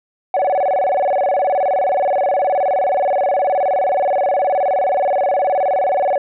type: tone with vibrato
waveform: sine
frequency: 653 Hz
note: E5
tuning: 17 cents flat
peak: -11 dBFS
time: 0.34-6.18 s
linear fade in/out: 2 ms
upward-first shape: square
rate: 19 Hz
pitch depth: 240 cents each way
effects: tanh soft clip ceiling -12 dBFS